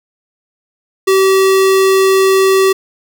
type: tone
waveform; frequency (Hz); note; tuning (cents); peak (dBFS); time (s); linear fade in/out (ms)
square; 383.9; G4; -36; -8; 1.07-2.73; 10
effects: none